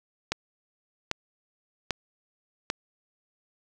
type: click train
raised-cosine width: 0.2 ms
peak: -9 dBFS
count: 4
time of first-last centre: 0.32-2.701 s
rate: 1.26 Hz
effects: none